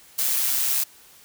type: noise with amplitude modulation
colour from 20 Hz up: blue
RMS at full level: -21 dBFS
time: 0.18-0.84 s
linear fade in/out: 10 ms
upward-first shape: sine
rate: 131 Hz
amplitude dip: 40%
effects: white hiss -51 dBFS RMS until 1.24 s